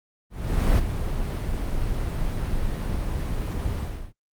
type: noise with ADSR envelope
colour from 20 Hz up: brown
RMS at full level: -17 dBFS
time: 0.3-4.13 s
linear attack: 480 ms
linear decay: 21 ms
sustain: -9 dB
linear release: 340 ms
effects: noise-tail reverb RT60 0.1 s tail -20 dB re dry + Opus 32 kbps